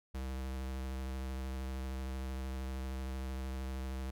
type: tone with vibrato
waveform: square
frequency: 65.5 Hz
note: C2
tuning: 2 cents sharp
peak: -38 dBFS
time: 0.14-4.11 s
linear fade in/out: 10 ms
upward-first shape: sine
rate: 13 Hz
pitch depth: 22 cents each way
effects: none